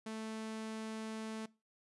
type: tone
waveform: sawtooth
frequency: 220 Hz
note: A3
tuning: in tune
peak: -37 dBFS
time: 0.06-1.46 s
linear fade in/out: 5 ms
effects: noise-tail reverb RT60 0.3 s tail -22 dB re dry + resampled to 24000 Hz